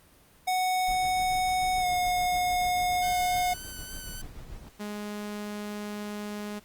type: tone with pitch glide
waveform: square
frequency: 740 to 722.3 Hz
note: F#5 to F#5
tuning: 0 to -42 cents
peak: -25 dBFS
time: 0.47-3.54 s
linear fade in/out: 10 ms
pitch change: -42 cents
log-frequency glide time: 1.79-1.86 s
type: noise with tremolo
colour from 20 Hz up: brown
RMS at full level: -40 dBFS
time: 0.88-4.69 s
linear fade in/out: 5 ms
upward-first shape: sine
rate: 6.9 Hz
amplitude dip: 45%
type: tone with vibrato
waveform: 5% pulse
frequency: 1513 Hz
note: F#6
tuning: 38 cents sharp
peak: -29 dBFS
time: 3.02-4.22 s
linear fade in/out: 10 ms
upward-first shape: sine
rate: 3.5 Hz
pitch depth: 24 cents each way
type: tone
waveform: sawtooth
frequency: 208 Hz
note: G#3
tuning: 3 cents sharp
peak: -30 dBFS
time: 4.79-6.6 s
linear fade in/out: 20 ms
effects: pink hiss -58 dBFS RMS until 6.64 s + Opus 32 kbps